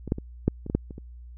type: clicks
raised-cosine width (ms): 3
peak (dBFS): -21 / -10 / -21 / -7 / -23 / -17 / -8 / -26 / -26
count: 9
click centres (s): 0.077 / 0.121 / 0.184 / 0.48 / 0.664 / 0.699 / 0.75 / 0.908 / 0.981
effects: added 60 Hz sine -41 dBFS peak until 1.37 s